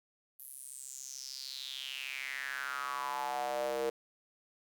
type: tone with high-pass filter sweep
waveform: square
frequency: 66.7 Hz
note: C2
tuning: 34 cents sharp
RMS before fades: -39 dBFS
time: 0.39-3.9 s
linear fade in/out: 5 ms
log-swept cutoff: 12000 to 460 Hz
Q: 5.8
effects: none